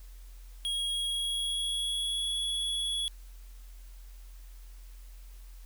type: tone with pitch glide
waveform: square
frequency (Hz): 3298 to 3371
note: G#7 to G#7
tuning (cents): -13 to +25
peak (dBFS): -30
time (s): 0.65-3.08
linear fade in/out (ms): 0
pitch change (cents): +38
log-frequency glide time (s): 0.95-2.34
effects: added 43 Hz sine -45 dBFS peak until 5.65 s + white hiss -61 dBFS RMS until 5.65 s